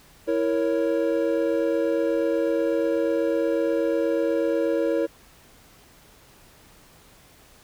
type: chord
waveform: triangle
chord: A# diminished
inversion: second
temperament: equal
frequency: 329.6 / 466.2 / 554.4 Hz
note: E4 / A#4 / C#5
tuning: 0 / 0 / 0 cents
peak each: -23 dBFS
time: 0.27-5.07 s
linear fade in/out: 20 ms
effects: pink hiss -53 dBFS RMS until 7.63 s